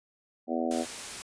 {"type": "harmonic tone", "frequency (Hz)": 82.41, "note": "E2", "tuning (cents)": 0, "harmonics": [3, 4, 5, 6, 7, 8, 9], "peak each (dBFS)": [-31, -34, -38, -39, -35, -37, -36], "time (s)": [0.47, 0.86], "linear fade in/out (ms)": 50}
{"type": "noise", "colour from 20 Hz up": "white", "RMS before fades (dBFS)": -39, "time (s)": [0.71, 1.22], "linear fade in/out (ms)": 0}
{"effects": ["resampled to 22050 Hz"]}